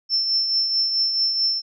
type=tone with tremolo; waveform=sine; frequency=5350 Hz; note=E8; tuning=25 cents sharp; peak=-16 dBFS; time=0.09-1.62 s; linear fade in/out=50 ms; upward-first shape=triangle; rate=4.6 Hz; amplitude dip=50%; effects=none